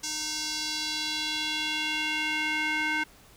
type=tone with band-pass filter sweep; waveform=square; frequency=307.6 Hz; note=D#4; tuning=20 cents flat; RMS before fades=-30 dBFS; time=0.03-3.04 s; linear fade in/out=10 ms; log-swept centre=6000 to 1900 Hz; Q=2.3; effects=pink hiss -55 dBFS RMS until 3.36 s